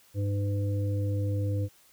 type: harmonic tone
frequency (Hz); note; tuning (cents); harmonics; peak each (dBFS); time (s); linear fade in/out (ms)
100.8; G2; +49; 1 / 3 / 5; -26 / -37 / -38; 0.14-1.69; 50
effects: white hiss -60 dBFS RMS until 1.92 s